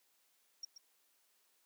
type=tone with echo; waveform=sine; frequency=5588 Hz; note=F8; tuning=in tune; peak=-40 dBFS; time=0.63-0.65 s; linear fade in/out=5 ms; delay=130 ms; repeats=1; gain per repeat=-10 dB; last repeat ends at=0.78 s; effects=white hiss -74 dBFS RMS until 1.65 s + high-pass 300 Hz 12 dB/octave